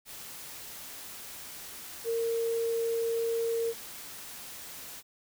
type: tone in noise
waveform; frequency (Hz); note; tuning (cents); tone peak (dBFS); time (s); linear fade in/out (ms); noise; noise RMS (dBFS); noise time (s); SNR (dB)
sine; 460; A#4; -23; -27; 2.04-3.74; 50; white; -44; 0.05-5.03; +14
effects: none